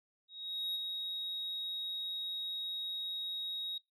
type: tone with ADSR envelope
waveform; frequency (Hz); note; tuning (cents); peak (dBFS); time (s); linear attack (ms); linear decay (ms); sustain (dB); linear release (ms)
sine; 3781; A#7; +24; -31; 0.28-3.78; 470; 17; -5; 5
effects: noise-tail reverb RT60 0.2 s tail -21 dB re dry + tanh soft clip ceiling -33 dBFS